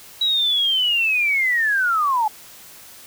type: linear sweep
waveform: sine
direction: down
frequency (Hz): 3903 to 830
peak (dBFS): -16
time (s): 0.21-2.28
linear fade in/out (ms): 5
effects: white hiss -43 dBFS RMS until 3.06 s